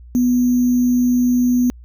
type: tone with sample-and-hold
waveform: sine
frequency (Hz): 246.9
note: B3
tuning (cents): 0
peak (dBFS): -12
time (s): 0.15-1.7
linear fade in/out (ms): 0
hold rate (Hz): 6300
effects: added 60 Hz sine -37 dBFS peak until 1.84 s